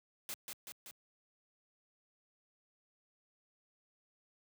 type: noise with echo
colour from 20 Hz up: white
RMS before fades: -42 dBFS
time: 0.29-0.34 s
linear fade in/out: 0 ms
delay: 190 ms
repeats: 3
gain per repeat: -3 dB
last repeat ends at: 0.91 s
effects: high-pass 100 Hz 12 dB/octave